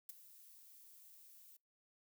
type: noise with ADSR envelope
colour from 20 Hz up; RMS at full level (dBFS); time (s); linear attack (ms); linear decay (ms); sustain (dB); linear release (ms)
violet; -45; 0.09-1.57; 3; 18; -16; 8
effects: noise-tail reverb RT60 0.2 s tail -25 dB re dry